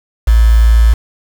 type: tone with quantisation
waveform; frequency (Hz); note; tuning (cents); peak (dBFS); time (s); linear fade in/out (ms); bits
sine; 56.3; A1; +40; -4; 0.27-0.94; 10; 4
effects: none